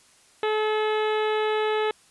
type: harmonic tone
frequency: 430 Hz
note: A4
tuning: 40 cents flat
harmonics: 1 / 2 / 3 / 4 / 5 / 6 / 7 / 8 / 9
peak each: -23 / -29 / -33 / -35 / -37 / -39 / -40 / -41 / -42 dBFS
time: 0.43-1.91 s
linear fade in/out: 2 ms
effects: white hiss -57 dBFS RMS until 2.1 s + resampled to 24000 Hz